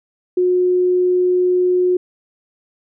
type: tone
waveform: sine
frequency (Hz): 362.2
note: F#4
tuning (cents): -37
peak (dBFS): -12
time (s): 0.37-1.97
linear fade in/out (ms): 5
effects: none